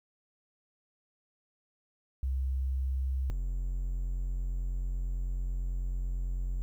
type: tone pair in turn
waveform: sine / triangle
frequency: 65.7 / 44.54 Hz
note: C2 / F1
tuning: +8 / +35 cents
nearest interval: perfect fifth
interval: 673 cents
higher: first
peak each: -28 dBFS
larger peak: neither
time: 2.23-3.3 / 3.3-6.62 s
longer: second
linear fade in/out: 0 ms
effects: 11-bit